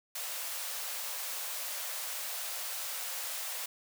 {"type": "high-pass noise", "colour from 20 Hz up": "white", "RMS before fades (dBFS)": -38, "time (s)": [0.15, 3.66], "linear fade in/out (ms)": 5, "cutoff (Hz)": 490, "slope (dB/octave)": 96, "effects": []}